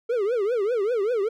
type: tone with vibrato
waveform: triangle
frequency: 441.6 Hz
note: A4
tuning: 6 cents sharp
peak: -19 dBFS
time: 0.09-1.29 s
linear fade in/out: 10 ms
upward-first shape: triangle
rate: 5.1 Hz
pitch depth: 270 cents each way
effects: none